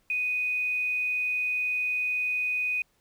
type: tone with quantisation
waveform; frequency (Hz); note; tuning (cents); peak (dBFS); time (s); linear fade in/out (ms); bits
sine; 2489; D#7; 0; -25; 0.1-2.82; 2; 9
effects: pink hiss -69 dBFS RMS until 3 s